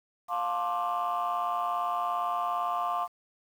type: chord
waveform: sine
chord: D minor seventh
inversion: first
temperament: just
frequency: 704.8 / 881 / 1057.2 / 1174.7 Hz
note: F5 / A5 / C6 / D6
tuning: +16 / +2 / +18 / 0 cents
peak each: -30 / -36 / -31 / -31 dBFS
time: 0.28-3.08 s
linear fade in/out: 50 ms
effects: tanh soft clip ceiling -22 dBFS + 9-bit